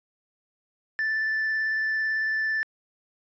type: tone with vibrato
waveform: triangle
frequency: 1760 Hz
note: A6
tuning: in tune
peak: -21 dBFS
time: 0.99-2.63 s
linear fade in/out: 0 ms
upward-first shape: triangle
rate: 18 Hz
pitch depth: 12 cents each way
effects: tanh soft clip ceiling -18 dBFS + resampled to 16000 Hz